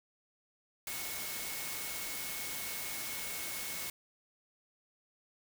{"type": "tone in noise", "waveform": "sine", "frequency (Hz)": 2193, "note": "C#7", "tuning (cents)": -19, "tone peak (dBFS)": -47, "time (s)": [0.87, 3.9], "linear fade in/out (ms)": 2, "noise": "white", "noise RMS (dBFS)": -40, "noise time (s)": [0.87, 3.9], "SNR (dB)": -10, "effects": []}